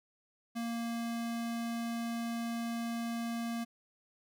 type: tone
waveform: square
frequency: 232.5 Hz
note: A#3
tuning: 4 cents flat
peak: -35 dBFS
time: 0.55-3.65 s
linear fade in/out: 20 ms
effects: none